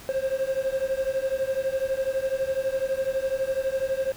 triangle beating tone pair, 526 / 538 Hz, C5 / C5, +9 / +48 cents, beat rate 12 Hz, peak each -25 dBFS, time 0.09-4.12 s, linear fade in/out 0 ms, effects pink hiss -45 dBFS RMS until 4.16 s

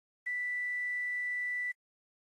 sine tone with quantisation, 1974 Hz, B6, 1 cent flat, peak -32 dBFS, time 0.26-1.72 s, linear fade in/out 10 ms, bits 10, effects AAC 32 kbps

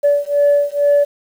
sine beating tone pair, 575 / 577.2 Hz, D5 / D5, -37 / -30 cents, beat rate 2.2 Hz, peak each -13 dBFS, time 0.03-1.05 s, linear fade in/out 20 ms, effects tanh soft clip ceiling -6 dBFS + 7-bit

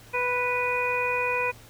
harmonic tone, 493.7 Hz, B4, 1 cent flat, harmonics 1 / 2 / 3 / 4 / 5, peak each -29 / -29 / -35 / -36 / -27 dBFS, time 0.13-1.52 s, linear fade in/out 20 ms, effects added 112 Hz sine -51 dBFS peak until 1.69 s + pink hiss -51 dBFS RMS until 1.69 s

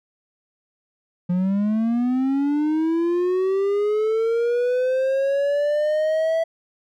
triangle linear sweep, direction up, 174.7 to 659.3 Hz, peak -16 dBFS, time 1.29-6.44 s, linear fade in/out 10 ms, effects none

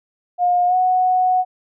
sine tone with pitch glide, 713 to 737.3 Hz, F5 to F#5, +36 to -6 cents, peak -13 dBFS, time 0.38-1.45 s, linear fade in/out 50 ms, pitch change +58 cents, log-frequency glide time 0.67-0.75 s, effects none

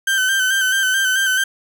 35% pulse tone with vibrato, 1546 Hz, G6, 24 cents flat, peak -13 dBFS, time 0.07-1.44 s, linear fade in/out 5 ms, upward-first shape square, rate 4.6 Hz, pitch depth 31 cents each way, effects none

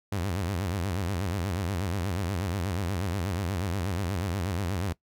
sawtooth tone with vibrato, 92.5 Hz, F#2, in tune, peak -24 dBFS, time 0.12-4.93 s, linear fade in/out 5 ms, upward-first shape sine, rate 8.3 Hz, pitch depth 190 cents each way, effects noise-tail reverb RT60 0.1 s tail -20 dB re dry

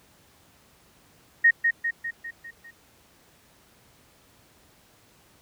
sine tone with echo, 1862 Hz, A#6, 2 cents flat, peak -13 dBFS, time 1.44-1.51 s, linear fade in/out 10 ms, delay 200 ms, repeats 6, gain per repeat -5 dB, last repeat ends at 2.71 s, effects pink hiss -58 dBFS RMS until 5.41 s + high-pass 60 Hz 12 dB/octave

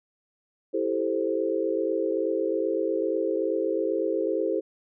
sine chord, A minor seventh, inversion second, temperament equal, 329.6 / 392 / 440 / 523.3 Hz, E4 / G4 / A4 / C5, 0 / 0 / 0 / 0 cents, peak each -29 dBFS, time 0.73-4.61 s, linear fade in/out 20 ms, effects none

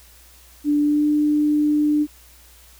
sine tone with pitch glide, 293.7 to 298.3 Hz, D4 to D4, 0 to +27 cents, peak -15 dBFS, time 0.64-2.07 s, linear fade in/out 50 ms, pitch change +27 cents, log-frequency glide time 0.81-1.06 s, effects added 60 Hz sine -50 dBFS peak until 2.79 s + white hiss -50 dBFS RMS until 2.79 s

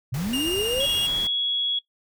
sine linear sweep, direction up, 116.54 to 570 Hz, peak -24 dBFS, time 0.12-0.86 s, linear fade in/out 10 ms
pink noise, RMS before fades -36 dBFS, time 0.14-1.27 s, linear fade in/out 2 ms
45% pulse tone with vibrato, 2820 Hz, F7, 16 cents sharp, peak -25 dBFS, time 0.33-1.07 s, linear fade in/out 5 ms, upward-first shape sine, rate 16 Hz, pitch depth 17 cents each way
sine tone with pitch glide, 3322 to 3345 Hz, G#7 to G#7, 0 to +12 cents, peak -22 dBFS, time 0.8-1.79 s, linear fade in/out 5 ms, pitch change +12 cents, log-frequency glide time 0.98-1.27 s
effects noise-tail reverb RT60 0.1 s tail -17 dB re dry

